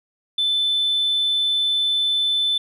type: tone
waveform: sine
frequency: 3520 Hz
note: A7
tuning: in tune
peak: -16 dBFS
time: 0.38-2.58 s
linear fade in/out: 5 ms
effects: tanh soft clip ceiling -14 dBFS

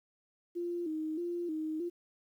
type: tone with vibrato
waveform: sine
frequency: 329.6 Hz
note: E4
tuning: in tune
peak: -33 dBFS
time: 0.55-1.9 s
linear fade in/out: 20 ms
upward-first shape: square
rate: 1.6 Hz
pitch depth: 90 cents each way
effects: 11-bit

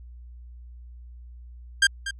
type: tone with echo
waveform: sawtooth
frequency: 1596 Hz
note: G6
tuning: 31 cents sharp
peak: -11 dBFS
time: 1.82-1.87 s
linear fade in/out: 5 ms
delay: 240 ms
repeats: 1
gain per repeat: -13 dB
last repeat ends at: 2.11 s
effects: added 60 Hz sine -41 dBFS peak until 2.19 s + resampled to 22050 Hz

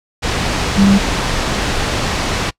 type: tone in noise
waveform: sine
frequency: 197.8 Hz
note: G3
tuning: 16 cents sharp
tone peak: -7 dBFS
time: 0.77-0.99 s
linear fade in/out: 20 ms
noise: pink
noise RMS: -17 dBFS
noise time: 0.22-2.51 s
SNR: +7 dB
effects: noise-tail reverb RT60 0.1 s tail -24 dB re dry + low-pass 6000 Hz 12 dB/octave

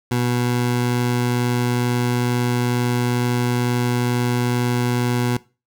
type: tone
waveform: 20% pulse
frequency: 122.2 Hz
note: B2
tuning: 18 cents flat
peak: -13 dBFS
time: 0.11-5.37 s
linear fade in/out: 5 ms
effects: noise-tail reverb RT60 0.3 s tail -20 dB re dry

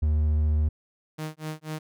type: tone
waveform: triangle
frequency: 76.2 Hz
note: D#2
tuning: 36 cents flat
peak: -18 dBFS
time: 0.02-0.69 s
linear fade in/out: 10 ms
type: tone with tremolo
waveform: sawtooth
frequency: 155.56 Hz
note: D#3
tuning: in tune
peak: -26 dBFS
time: 1.18-1.79 s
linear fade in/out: 10 ms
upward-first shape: sine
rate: 4.1 Hz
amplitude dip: 100%
effects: none

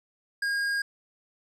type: tone with hard clipping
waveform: triangle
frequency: 1625 Hz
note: G#6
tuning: 38 cents flat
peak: -27 dBFS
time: 0.42-0.82 s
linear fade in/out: 5 ms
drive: 13 dB
effects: none

